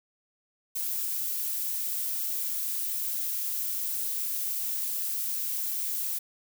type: noise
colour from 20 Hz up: violet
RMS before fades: -31 dBFS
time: 0.75-6.19 s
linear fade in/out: 10 ms
effects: none